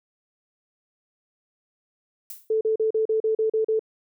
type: noise with exponential decay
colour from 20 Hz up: violet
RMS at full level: -34 dBFS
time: 2.3-2.53 s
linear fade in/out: 1 ms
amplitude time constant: 48 ms
type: tone bursts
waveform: sine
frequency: 439.4 Hz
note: A4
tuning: 2 cents flat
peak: -19 dBFS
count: 9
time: 2.5-3.794 s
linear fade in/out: 5 ms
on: 110 ms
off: 38 ms
effects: none